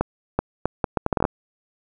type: accelerating click train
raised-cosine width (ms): 1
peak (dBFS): -5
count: 12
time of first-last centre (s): 0.01-1.252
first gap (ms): 380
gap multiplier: 0.7
effects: none